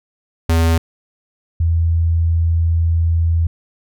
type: tone pair in turn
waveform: square / sine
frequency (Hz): 82.41 / 83.03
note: E2 / E2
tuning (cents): 0 / +13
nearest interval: unison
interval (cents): 13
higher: second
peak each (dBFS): -12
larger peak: neither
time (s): 0.49-0.78 / 1.6-3.47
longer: second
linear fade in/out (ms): 5
effects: none